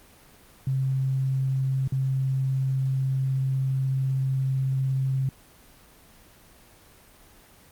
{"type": "tone with dropouts", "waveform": "sine", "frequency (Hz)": 133.1, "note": "C3", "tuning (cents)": 30, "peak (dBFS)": -22, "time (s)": [0.67, 5.29], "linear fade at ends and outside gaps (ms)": 2, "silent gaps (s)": [1.876, 1.922], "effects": ["pink hiss -53 dBFS RMS until 7.71 s", "Opus 24 kbps"]}